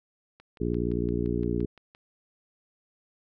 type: click train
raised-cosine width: 0.3 ms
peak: -35 dBFS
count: 10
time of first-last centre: 0.4-1.949 s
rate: 5.81 Hz
type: harmonic tone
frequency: 59.2 Hz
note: A#1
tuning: 27 cents sharp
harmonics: 1 / 2 / 3 / 4 / 5 / 6 / 7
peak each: -33 / -33 / -33 / -33 / -33 / -33 / -33 dBFS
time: 0.6-1.66 s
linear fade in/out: 10 ms
effects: none